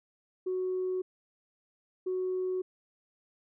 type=tone pair in turn; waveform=sine; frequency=370 / 370 Hz; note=F#4 / F#4; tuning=0 / 0 cents; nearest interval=unison; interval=0 cents; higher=neither; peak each=-28 dBFS; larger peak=neither; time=0.46-1.02 / 2.06-2.62 s; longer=neither; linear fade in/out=10 ms; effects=tanh soft clip ceiling -25 dBFS